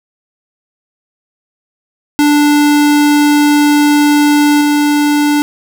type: tone with level steps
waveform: square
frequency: 293.7 Hz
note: D4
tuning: in tune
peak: -7 / -9 dBFS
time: 2.19-5.42 s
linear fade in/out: 0 ms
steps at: 4.61 s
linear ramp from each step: 2 ms
effects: none